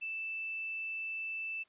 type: tone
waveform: sine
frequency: 2645 Hz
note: E7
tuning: 5 cents sharp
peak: -36 dBFS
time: 0.01-1.64 s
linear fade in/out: 20 ms
effects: white hiss -70 dBFS RMS until 1.68 s + resampled to 8000 Hz